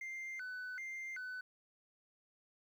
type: tone with vibrato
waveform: sine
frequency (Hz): 1774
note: A6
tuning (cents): +14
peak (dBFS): -39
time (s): 0.01-1.41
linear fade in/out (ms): 5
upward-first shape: square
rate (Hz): 1.3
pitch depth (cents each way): 290
effects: tanh soft clip ceiling -41 dBFS + 12-bit